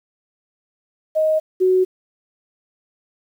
sine tone pair in turn, 626 / 371.4 Hz, D#5 / F#4, +10 / +7 cents, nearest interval major sixth, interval 903 cents, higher first, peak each -14 / -12 dBFS, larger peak second, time 1.15-1.4 / 1.6-1.85 s, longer neither, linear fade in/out 20 ms, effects 8-bit

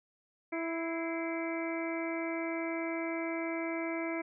harmonic tone with a mistuned harmonic, 329.6 Hz, E4, in tune, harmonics 1 / 2 / 3 / 4 / 5 / 6 / 7, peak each -35 / -39 / -45 / -47 / -48 / -43 / -43 dBFS, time 0.52-4.22 s, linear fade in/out 10 ms, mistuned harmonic 6, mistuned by +77 cents, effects none

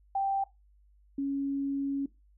sine tone pair in turn, 784 / 277.2 Hz, G5 / C#4, 0 / 0 cents, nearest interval octave + tritone, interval 1800 cents, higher first, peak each -26 / -28 dBFS, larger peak first, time 0.15-0.44 / 1.18-2.06 s, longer second, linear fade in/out 5 ms, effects noise-tail reverb RT60 0.2 s tail -18 dB re dry + added 50 Hz sine -59 dBFS peak until 2.37 s

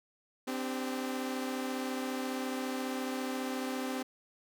sawtooth tone cluster, 258.4 / 293 / 396.7 Hz, C4 / D4 / G4, -21 / -4 / +21 cents, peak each -31 / -38 / -38 dBFS, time 0.47-4.03 s, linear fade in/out 10 ms, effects none

